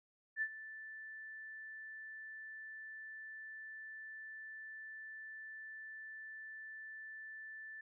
sine tone with ADSR envelope, 1760 Hz, A6, in tune, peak -32 dBFS, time 0.36-7.81 s, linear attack 58 ms, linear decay 60 ms, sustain -15 dB, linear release 4 ms, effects none

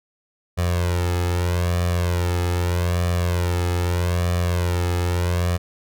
sawtooth tone with flanger, 87.8 Hz, F2, 10 cents sharp, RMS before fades -21 dBFS, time 0.57-5.58 s, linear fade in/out 20 ms, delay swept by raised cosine 1.7 to 2.35 ms, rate 0.8 Hz, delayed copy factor +0.8, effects none

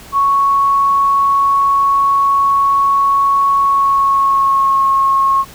sine tone with pitch glide, 1108.7 to 1087.8 Hz, C#6 to C#6, 0 to -33 cents, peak -9 dBFS, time 0.12-5.45 s, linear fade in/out 50 ms, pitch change -33 cents, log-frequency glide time 3.61-4.83 s, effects pink hiss -37 dBFS RMS until 5.54 s

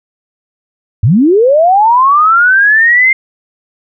sine linear sweep, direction up, 87.31 to 2114 Hz, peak -4 dBFS, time 1.03-3.13 s, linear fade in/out 5 ms, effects none

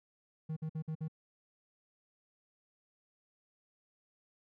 triangle tone bursts, 157.5 Hz, D#3, 21 cents sharp, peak -33 dBFS, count 5, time 0.49-1.082 s, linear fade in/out 10 ms, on 76 ms, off 53 ms, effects none

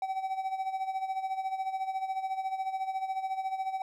triangle tone with tremolo, 765 Hz, G5, 42 cents flat, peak -26 dBFS, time 0.02-3.82 s, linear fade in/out 2 ms, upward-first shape sine, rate 14 Hz, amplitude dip 70%, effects none

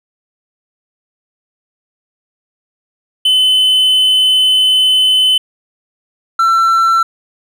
triangle tone pair in turn, 3034 / 1344.9 Hz, F#7 / E6, +43 / +34 cents, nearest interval octave + major second, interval 1409 cents, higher first, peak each -6 dBFS, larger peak neither, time 3.25-5.38 / 6.39-7.03 s, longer first, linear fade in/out 5 ms, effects none

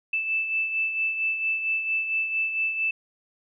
sine beating tone pair, 2637 / 2641.4 Hz, E7 / E7, 0 / +3 cents, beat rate 4.4 Hz, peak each -24 / -33 dBFS, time 0.13-2.91 s, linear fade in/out 5 ms, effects none

